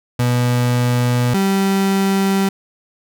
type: tone pair in turn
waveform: 35% pulse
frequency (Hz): 122.6 / 194.62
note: B2 / G3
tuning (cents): -12 / -12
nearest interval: minor sixth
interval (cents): 800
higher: second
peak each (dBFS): -12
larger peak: neither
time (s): 0.19-1.34 / 1.34-2.49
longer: neither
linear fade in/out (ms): 5
effects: none